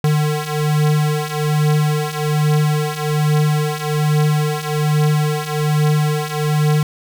square beating tone pair, 150 / 151.2 Hz, D3 / D#3, +37 / -49 cents, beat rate 1.2 Hz, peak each -20 / -17 dBFS, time 0.04-6.83 s, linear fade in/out 2 ms, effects none

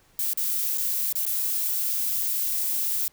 violet noise with dropouts, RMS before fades -26 dBFS, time 0.19-3.08 s, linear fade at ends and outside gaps 1 ms, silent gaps 0.334-0.374 / 0.776-0.781 / 1.126-1.154 / 1.254-1.264 s, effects pink hiss -60 dBFS RMS until 3.12 s

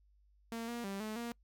sawtooth tone with pitch steps, 229.5 / 237.2 / 196.6 / 216 / 235.9 Hz, A#3 / A#3 / G3 / A3 / A#3, -27 / +30 / +5 / -32 / +21 cents, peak -35 dBFS, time 0.52-1.32 s, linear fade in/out 0 ms, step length 160 ms, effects noise-tail reverb RT60 0.1 s tail -25 dB re dry + added 50 Hz sine -65 dBFS peak until 1.43 s

